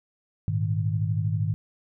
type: chord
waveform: sine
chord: Ab suspended second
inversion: none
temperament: equal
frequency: 103.83 / 116.54 / 155.56 Hz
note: Ab2 / Bb2 / Eb3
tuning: 0 / 0 / 0 cents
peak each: -25 / -30 / -28 dBFS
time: 0.48-1.54 s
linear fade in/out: 0 ms
effects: none